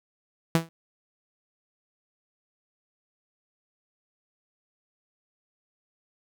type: tone with exponential decay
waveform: sawtooth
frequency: 164.81 Hz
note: E3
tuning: in tune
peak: -12 dBFS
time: 0.55-0.69 s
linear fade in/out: 0 ms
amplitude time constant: 30 ms
effects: none